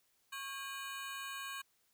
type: ring-modulated tone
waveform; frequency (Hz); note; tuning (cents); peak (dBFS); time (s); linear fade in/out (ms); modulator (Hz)
25% pulse; 1354; E6; +46; -35; 0.32-1.62; 10; 255
effects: white hiss -75 dBFS RMS until 1.93 s